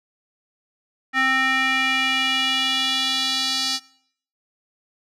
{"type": "tone with band-pass filter sweep", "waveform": "square", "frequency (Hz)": 263.4, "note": "C4", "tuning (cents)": 12, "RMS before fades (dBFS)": -21, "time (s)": [1.13, 3.8], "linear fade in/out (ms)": 50, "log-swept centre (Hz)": [1800, 4700], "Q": 3, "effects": ["noise-tail reverb RT60 0.6 s tail -20 dB re dry"]}